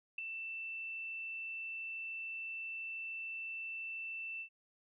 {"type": "tone with ADSR envelope", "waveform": "sine", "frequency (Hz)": 2667, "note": "E7", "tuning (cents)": 20, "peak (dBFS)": -33, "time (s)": [0.18, 4.49], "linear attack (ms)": 6, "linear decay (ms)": 5, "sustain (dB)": -7, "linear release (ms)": 83, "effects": []}